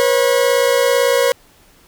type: tone pair together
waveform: 40% pulse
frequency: 485.2 / 543.1 Hz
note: B4 / C#5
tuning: -31 / -36 cents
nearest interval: major second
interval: 195 cents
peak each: -14 dBFS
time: 0-1.32 s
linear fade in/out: 0 ms
effects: pink hiss -50 dBFS RMS until 1.87 s